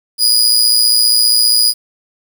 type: tone with amplitude modulation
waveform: sawtooth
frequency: 4915 Hz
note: D#8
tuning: 22 cents flat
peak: -3 dBFS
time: 0.18-1.74 s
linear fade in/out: 50 ms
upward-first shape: sine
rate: 115 Hz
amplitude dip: 60%
effects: 7-bit